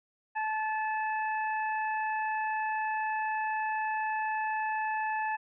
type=harmonic tone; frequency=868 Hz; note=A5; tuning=24 cents flat; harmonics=1 / 2 / 3; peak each=-30 / -35 / -42 dBFS; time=0.35-5.37 s; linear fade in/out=20 ms; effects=none